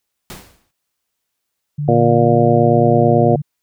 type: noise with exponential decay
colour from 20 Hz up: pink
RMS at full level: -30 dBFS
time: 0.3-0.71 s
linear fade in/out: 0 ms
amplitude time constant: 89 ms
type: tone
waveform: sine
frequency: 146.83 Hz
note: D3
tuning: in tune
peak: -18 dBFS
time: 1.78-3.42 s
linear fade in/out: 10 ms
type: harmonic tone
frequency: 117.8 Hz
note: A#2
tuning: 19 cents sharp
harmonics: 1 / 2 / 3 / 4 / 5 / 6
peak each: -17 / -17 / -17 / -17 / -17 / -17 dBFS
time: 1.88-3.36 s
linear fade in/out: 5 ms
effects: white hiss -75 dBFS RMS until 3.62 s